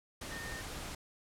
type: tone in noise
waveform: sine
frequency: 1827 Hz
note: A#6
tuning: 35 cents flat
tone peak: -44 dBFS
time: 0.31-0.61 s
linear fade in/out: 5 ms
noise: pink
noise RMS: -43 dBFS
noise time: 0.21-0.95 s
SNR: -4 dB
effects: low-pass 11000 Hz 12 dB/octave